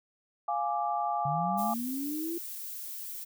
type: chord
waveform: sine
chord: D diminished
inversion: first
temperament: equal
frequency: 698.5 / 830.6 / 1174.7 Hz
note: F5 / Ab5 / D6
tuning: 0 / 0 / 0 cents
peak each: -32 / -31 / -34 dBFS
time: 0.48-1.74 s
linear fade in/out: 5 ms
type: linear sweep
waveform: sine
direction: up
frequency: 139.8 to 345.2 Hz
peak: -32 dBFS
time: 1.25-2.38 s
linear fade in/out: 5 ms
type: noise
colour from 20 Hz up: violet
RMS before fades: -40 dBFS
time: 1.57-3.25 s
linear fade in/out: 20 ms
effects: none